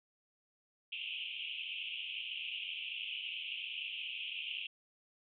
pink band-pass noise, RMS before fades -42 dBFS, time 0.92-4.67 s, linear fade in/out 5 ms, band 2500 to 3200 Hz, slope 96 dB/octave, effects none

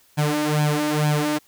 sawtooth tone with flanger, 150 Hz, D3, 37 cents sharp, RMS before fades -21 dBFS, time 0.17-1.39 s, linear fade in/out 20 ms, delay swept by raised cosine 1.2 to 3.5 ms, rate 2.2 Hz, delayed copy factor +0.85, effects white hiss -57 dBFS RMS until 1.47 s

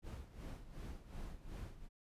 brown noise with tremolo, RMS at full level -45 dBFS, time 0.02-1.89 s, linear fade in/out 50 ms, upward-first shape sine, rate 2.7 Hz, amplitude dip 75%, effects resampled to 32000 Hz

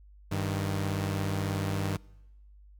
sawtooth tone pair together, 98 / 155.57 Hz, G2 / D#3, 0 / 0 cents, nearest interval minor sixth, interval 800 cents, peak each -26 / -30 dBFS, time 0.31-1.97 s, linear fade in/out 10 ms, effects noise-tail reverb RT60 1.0 s tail -25 dB re dry + added 50 Hz sine -51 dBFS peak until 2.79 s

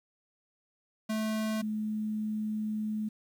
square / sine tone pair in turn, 217.7 / 214.5 Hz, A3 / A3, -18 / -44 cents, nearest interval unison, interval 26 cents, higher first, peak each -30 / -30 dBFS, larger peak neither, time 1.09-1.62 / 1.62-3.09 s, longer second, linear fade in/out 10 ms, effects 10-bit

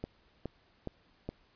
click train, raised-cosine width 2 ms, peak -23 dBFS, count 4, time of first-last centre 0.04-1.29 s, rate 2.4 Hz, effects pink hiss -67 dBFS RMS until 1.55 s + resampled to 11025 Hz

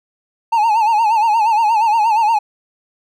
triangle tone with vibrato, 880 Hz, A5, in tune, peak -9 dBFS, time 0.52-2.39 s, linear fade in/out 10 ms, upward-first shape sine, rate 8.5 Hz, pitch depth 98 cents each way, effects none

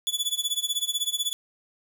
sawtooth tone with tremolo, 3439 Hz, A7, 40 cents flat, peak -19 dBFS, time 0.07-1.33 s, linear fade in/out 0 ms, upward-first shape sine, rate 16 Hz, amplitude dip 90%, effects 9-bit

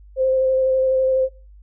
sine tone with vibrato, 523.3 Hz, C5, in tune, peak -15 dBFS, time 0.16-1.29 s, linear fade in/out 50 ms, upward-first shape square, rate 12 Hz, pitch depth 11 cents each way, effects noise-tail reverb RT60 0.3 s tail -20 dB re dry + added 50 Hz sine -42 dBFS peak until 1.62 s

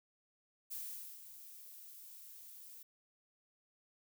violet noise with ADSR envelope, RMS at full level -43 dBFS, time 0.7-2.83 s, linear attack 21 ms, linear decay 460 ms, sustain -11 dB, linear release 6 ms, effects none

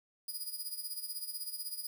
5% pulse tone with tremolo, 4927 Hz, D#8, 18 cents flat, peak -29 dBFS, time 0.28-1.87 s, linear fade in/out 5 ms, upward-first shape sine, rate 16 Hz, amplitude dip 70%, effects 11-bit

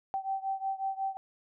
sine beating tone pair, 773 / 778.5 Hz, G5 / G5, -24 / -12 cents, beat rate 5.5 Hz, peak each -33 / -35 dBFS, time 0.14-1.17 s, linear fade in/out 0 ms, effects none

